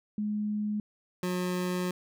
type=tone pair in turn; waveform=sine / 25% pulse; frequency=210 / 180.61 Hz; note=G#3 / F#3; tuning=+19 / -42 cents; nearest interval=minor third; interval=261 cents; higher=first; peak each=-28 / -25 dBFS; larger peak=second; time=0.18-0.8 / 1.23-1.91 s; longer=second; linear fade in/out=2 ms; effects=none